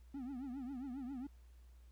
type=tone with vibrato; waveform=triangle; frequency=261.6 Hz; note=C4; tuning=in tune; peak=-40 dBFS; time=0.14-1.27 s; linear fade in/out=5 ms; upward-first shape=triangle; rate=7.4 Hz; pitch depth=180 cents each way; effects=added 60 Hz sine -57 dBFS peak until 1.91 s + pink hiss -75 dBFS RMS until 1.91 s